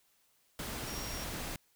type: tone in noise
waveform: sine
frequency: 5600 Hz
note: F8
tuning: 4 cents sharp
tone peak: -45 dBFS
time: 0.87-1.24 s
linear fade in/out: 2 ms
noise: pink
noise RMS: -40 dBFS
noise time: 0.59-1.56 s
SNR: -8 dB
effects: white hiss -71 dBFS RMS until 1.75 s